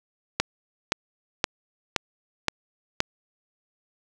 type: click train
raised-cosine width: 0.2 ms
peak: -3 dBFS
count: 6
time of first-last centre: 0.4-3.004 s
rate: 1.92 Hz
effects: none